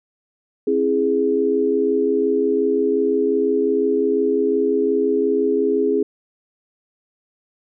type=chord; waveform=sine; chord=C augmented; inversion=none; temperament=equal with one note detuned; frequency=267 / 329.6 / 415.3 Hz; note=C4 / E4 / G#4; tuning=+35 / 0 / 0 cents; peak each=-22 / -23 / -17 dBFS; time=0.67-6.03 s; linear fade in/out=5 ms; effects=none